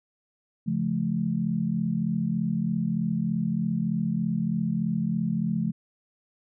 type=chord; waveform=sine; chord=Db augmented; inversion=none; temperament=just; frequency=138.59 / 173.24 / 216.5 Hz; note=Db3 / F3 / A3; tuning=0 / -14 / -28 cents; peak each=-32 / -27 / -27 dBFS; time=0.66-5.72 s; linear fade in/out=20 ms; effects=none